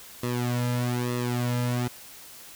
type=tone with flanger; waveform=sawtooth; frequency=122.3 Hz; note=B2; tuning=16 cents flat; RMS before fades=-27 dBFS; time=0.23-1.88 s; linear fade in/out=5 ms; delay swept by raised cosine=1.3 to 2.7 ms; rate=1.1 Hz; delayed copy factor=-0.95; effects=white hiss -46 dBFS RMS until 2.55 s